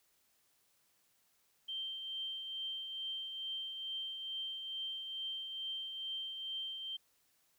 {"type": "tone with tremolo", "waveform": "sine", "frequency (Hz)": 3140, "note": "G7", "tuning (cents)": 2, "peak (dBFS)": -37, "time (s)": [1.68, 6.97], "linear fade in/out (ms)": 10, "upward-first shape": "triangle", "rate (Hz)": 2.3, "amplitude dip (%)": 45, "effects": ["white hiss -74 dBFS RMS until 7.58 s"]}